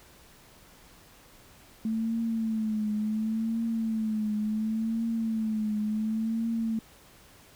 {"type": "tone with vibrato", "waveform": "sine", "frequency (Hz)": 220, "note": "A3", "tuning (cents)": 0, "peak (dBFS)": -26, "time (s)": [1.85, 6.79], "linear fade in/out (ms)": 2, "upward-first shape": "triangle", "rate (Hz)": 0.7, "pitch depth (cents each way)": 75, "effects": ["pink hiss -55 dBFS RMS until 7.55 s"]}